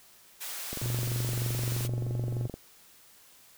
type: high-pass noise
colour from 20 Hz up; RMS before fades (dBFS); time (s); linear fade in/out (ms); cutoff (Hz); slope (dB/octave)
white; -38; 0.4-1.88; 20; 620; 12
type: click train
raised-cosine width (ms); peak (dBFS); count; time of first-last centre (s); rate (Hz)
2; -24; 43; 0.73-2.54; 23.2
type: tone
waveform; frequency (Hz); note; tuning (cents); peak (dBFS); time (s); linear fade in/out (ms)
triangle; 120; B2; -49; -27; 0.81-2.48; 20
effects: white hiss -57 dBFS RMS until 3.57 s